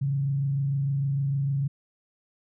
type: tone with frequency modulation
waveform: sine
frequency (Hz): 138.59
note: C#3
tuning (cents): 0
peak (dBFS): -23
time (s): 0.01-1.68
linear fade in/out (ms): 10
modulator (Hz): 26.6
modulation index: 0.3
effects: none